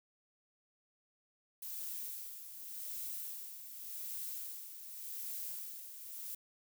violet noise with tremolo, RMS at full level -42 dBFS, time 1.62-6.35 s, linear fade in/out 5 ms, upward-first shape sine, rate 0.87 Hz, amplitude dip 60%, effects none

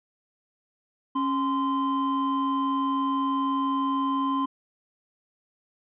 triangle tone pair together, 274.6 / 1036 Hz, C#4 / C6, -16 / -17 cents, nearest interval octave + major seventh, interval 2299 cents, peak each -24 dBFS, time 1.15-4.46 s, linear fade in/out 10 ms, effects resampled to 8000 Hz

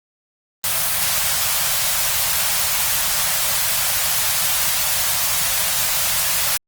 white band-stop noise, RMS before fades -19 dBFS, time 0.64-6.57 s, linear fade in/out 0 ms, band 180 to 550 Hz, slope 48 dB/octave, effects Opus 24 kbps

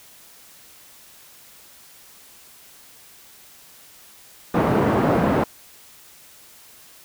pink band-pass noise, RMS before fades -19 dBFS, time 4.54-5.44 s, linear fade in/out 5 ms, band 150 to 970 Hz, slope 12 dB/octave, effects white hiss -48 dBFS RMS until 7.04 s

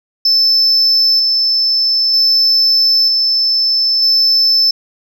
sine tone with tremolo, 5274 Hz, E8, in tune, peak -6 dBFS, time 0.25-4.71 s, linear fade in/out 5 ms, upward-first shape square, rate 0.53 Hz, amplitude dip 30%, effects tanh soft clip ceiling -6 dBFS

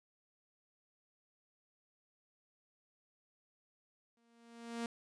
sawtooth tone with exponential growth, 233.1 Hz, A#3, in tune, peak -32 dBFS, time 4.17-4.86 s, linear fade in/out 2 ms, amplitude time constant 150 ms, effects resampled to 22050 Hz

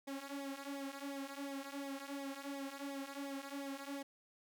sawtooth tone with flanger, 277.2 Hz, C#4, in tune, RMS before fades -45 dBFS, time 0.07-4.03 s, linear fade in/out 10 ms, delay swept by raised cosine 0.68 to 3.98 ms, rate 2.8 Hz, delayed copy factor -0.8, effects none

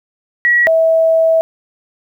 sine tone pair in turn, 1922 / 650.3 Hz, B6 / E5, -48 / -24 cents, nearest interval octave + perfect fifth, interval 1876 cents, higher first, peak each -8 dBFS, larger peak neither, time 0.45-0.67 / 0.67-1.41 s, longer second, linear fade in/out 0 ms, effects 8-bit

